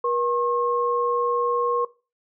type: tone pair together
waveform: sine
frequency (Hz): 480 / 1077.6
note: B4 / C#6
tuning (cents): -49 / -49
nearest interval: octave + major second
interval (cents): 1400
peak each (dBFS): -23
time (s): 0.04-1.85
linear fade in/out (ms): 5
effects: noise-tail reverb RT60 0.3 s tail -18 dB re dry